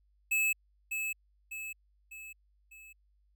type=tone with echo; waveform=square; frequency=2600 Hz; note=E7; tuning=24 cents flat; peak=-27 dBFS; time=0.31-0.53 s; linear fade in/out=10 ms; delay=600 ms; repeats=4; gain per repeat=-6 dB; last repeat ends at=2.93 s; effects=added 50 Hz sine -66 dBFS peak until 3.35 s